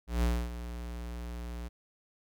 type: tone with ADSR envelope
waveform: square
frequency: 59.3 Hz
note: A#1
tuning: 30 cents sharp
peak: -25 dBFS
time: 0.07-1.69 s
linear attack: 160 ms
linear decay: 260 ms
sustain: -13 dB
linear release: 20 ms
effects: none